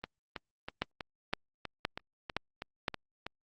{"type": "two click trains", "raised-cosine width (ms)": 0.3, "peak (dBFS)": [-22, -14], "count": [11, 5], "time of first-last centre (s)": [[0.04, 3.266], [0.82, 2.882]], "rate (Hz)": [3.1, 1.94], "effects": ["Opus 32 kbps"]}